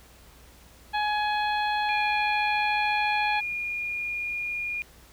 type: harmonic tone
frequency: 840 Hz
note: G#5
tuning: 19 cents sharp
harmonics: 1 / 2 / 3 / 4 / 5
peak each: -25 / -31 / -35 / -37 / -39 dBFS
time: 0.93-3.41 s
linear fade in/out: 20 ms
type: tone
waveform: sine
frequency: 2426 Hz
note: D#7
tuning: 44 cents flat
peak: -28 dBFS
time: 1.89-4.82 s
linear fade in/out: 0 ms
effects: added 60 Hz sine -54 dBFS peak until 5.12 s + pink hiss -54 dBFS RMS until 5.12 s